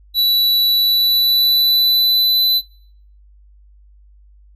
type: tone with pitch glide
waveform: square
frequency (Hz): 3944 to 4004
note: B7 to B7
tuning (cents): -3 to +23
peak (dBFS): -12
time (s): 0.14-2.62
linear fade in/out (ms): 50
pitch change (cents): +26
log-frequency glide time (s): 0.68-2.43
effects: noise-tail reverb RT60 0.6 s tail -23 dB re dry + added 50 Hz sine -44 dBFS peak until 4.55 s